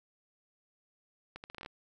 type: accelerating click train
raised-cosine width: 0.3 ms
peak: -28 dBFS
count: 9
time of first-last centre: 1.36-1.661 s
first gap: 79 ms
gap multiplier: 0.77
effects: none